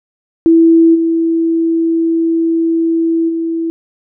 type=tone with level steps; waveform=sine; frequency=329.6 Hz; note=E4; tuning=in tune; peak=-4 / -10 / -14 dBFS; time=0.46-3.7 s; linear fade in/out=0 ms; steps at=0.94 / 3.28 s; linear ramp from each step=20 ms; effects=none